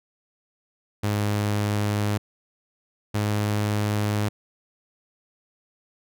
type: tone pair in turn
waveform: sawtooth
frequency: 103.83 / 104.61 Hz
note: G#2 / G#2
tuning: 0 / +13 cents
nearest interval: unison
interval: 13 cents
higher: second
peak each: -18 dBFS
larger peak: neither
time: 1.03-2.18 / 3.14-4.29 s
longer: neither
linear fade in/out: 10 ms
effects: none